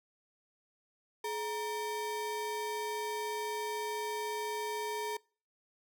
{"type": "ring-modulated tone", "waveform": "square", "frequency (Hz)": 683, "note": "F5", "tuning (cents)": -39, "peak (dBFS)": -32, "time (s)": [1.24, 5.17], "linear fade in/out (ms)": 5, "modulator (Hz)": 258, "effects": ["noise-tail reverb RT60 0.4 s tail -25 dB re dry"]}